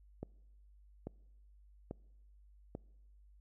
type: click train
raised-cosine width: 2 ms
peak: -28 dBFS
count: 4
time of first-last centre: 0.23-2.751 s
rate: 1.19 Hz
effects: noise-tail reverb RT60 1.0 s tail -25 dB re dry + added 50 Hz sine -59 dBFS peak until 3.4 s